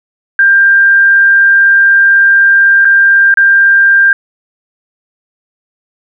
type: tone with dropouts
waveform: sine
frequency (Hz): 1591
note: G6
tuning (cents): +25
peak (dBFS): -3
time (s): 0.39-4.13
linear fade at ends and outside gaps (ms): 2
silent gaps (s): 2.848-2.852 / 3.341-3.372
effects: none